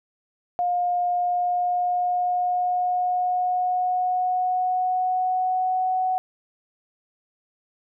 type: tone with pitch glide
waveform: sine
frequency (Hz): 711 to 743.8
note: F5 to F#5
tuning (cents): +31 to +9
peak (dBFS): -20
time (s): 0.59-6.18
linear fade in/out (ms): 0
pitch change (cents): +78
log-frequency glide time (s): 1.08-5.95
effects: none